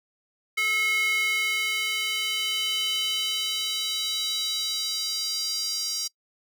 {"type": "tone with high-pass filter sweep", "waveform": "square", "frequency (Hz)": 433.1, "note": "A4", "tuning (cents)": -27, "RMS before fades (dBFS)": -27, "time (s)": [0.57, 6.08], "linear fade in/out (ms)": 10, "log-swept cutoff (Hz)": [2000, 5200], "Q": 4.5, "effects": ["noise-tail reverb RT60 0.1 s tail -23 dB re dry"]}